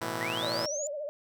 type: chord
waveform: 5% pulse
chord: A suspended second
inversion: none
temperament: just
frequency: 110 / 123.75 / 165 Hz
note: A2 / B2 / E3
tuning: 0 / +4 / +2 cents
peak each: -26 / -27 / -26 dBFS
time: 0.01-0.66 s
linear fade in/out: 5 ms
type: linear sweep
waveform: sine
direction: up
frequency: 1833 to 7130 Hz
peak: -33 dBFS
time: 0.21-0.87 s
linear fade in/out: 0 ms
type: tone with vibrato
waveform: sine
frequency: 587.3 Hz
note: D5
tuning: in tune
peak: -33 dBFS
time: 0.43-1.09 s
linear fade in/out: 0 ms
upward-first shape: sine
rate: 14 Hz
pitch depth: 86 cents each way
effects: none